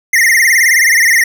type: tone with vibrato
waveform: square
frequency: 1963 Hz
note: B6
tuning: 11 cents flat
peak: -7 dBFS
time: 0.13-1.24 s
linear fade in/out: 5 ms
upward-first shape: sine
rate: 19 Hz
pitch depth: 140 cents each way
effects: none